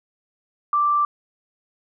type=tone; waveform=sine; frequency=1174.7 Hz; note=D6; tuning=in tune; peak=-16 dBFS; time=0.73-1.05 s; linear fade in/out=2 ms; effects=none